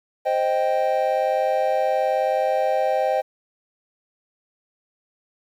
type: chord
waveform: triangle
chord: C minor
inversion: none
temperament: equal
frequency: 523.3 / 622.3 / 784 Hz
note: C5 / Eb5 / G5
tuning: 0 / 0 / 0 cents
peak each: -21 dBFS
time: 0.25-3.22 s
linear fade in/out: 20 ms
effects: 9-bit